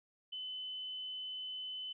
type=tone; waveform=sine; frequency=3026 Hz; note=F#7; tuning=38 cents sharp; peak=-40 dBFS; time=0.32-1.93 s; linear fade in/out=10 ms; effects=none